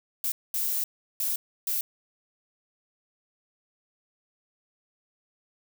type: noise bursts at uneven times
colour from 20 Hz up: violet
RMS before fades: -28 dBFS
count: 4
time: 0.24-0.32 / 0.54-0.84 / 1.2-1.36 / 1.67-1.81 s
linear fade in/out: 2 ms
effects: none